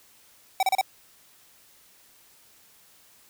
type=tone bursts; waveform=square; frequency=765 Hz; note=G5; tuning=42 cents flat; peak=-20 dBFS; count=4; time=0.6-0.812 s; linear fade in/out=2 ms; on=29 ms; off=32 ms; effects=white hiss -57 dBFS RMS until 3.29 s